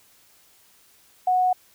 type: tone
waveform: sine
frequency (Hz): 735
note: F#5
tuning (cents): -12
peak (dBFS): -17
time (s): 1.27-1.53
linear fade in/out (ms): 5
effects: white hiss -57 dBFS RMS until 1.74 s